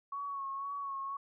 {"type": "tone with vibrato", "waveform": "sine", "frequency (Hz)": 1108.7, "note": "C#6", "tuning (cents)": 0, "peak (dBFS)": -36, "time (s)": [0.12, 1.17], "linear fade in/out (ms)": 5, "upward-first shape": "sine", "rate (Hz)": 2, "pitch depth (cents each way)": 34, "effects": []}